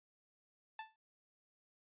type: tone with exponential decay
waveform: sawtooth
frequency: 880 Hz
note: A5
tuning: in tune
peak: -37 dBFS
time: 0.79-0.96 s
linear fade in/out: 2 ms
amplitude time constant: 35 ms
effects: resampled to 8000 Hz